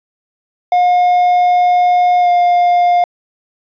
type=tone with pitch glide; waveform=triangle; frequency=716 to 706.6 Hz; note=F5 to F5; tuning=+43 to +20 cents; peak=-6 dBFS; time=0.72-3.04 s; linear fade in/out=2 ms; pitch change=-23 cents; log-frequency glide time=2.2-2.29 s; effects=resampled to 11025 Hz + 8-bit